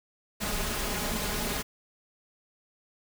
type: noise with comb filter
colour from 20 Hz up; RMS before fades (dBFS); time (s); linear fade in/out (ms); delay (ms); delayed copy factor
pink; -31; 0.4-1.63; 20; 4.8; +0.55
effects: none